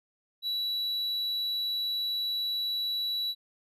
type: tone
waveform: triangle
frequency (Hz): 3929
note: B7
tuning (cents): -10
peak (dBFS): -27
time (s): 0.42-3.35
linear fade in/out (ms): 50
effects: resampled to 32000 Hz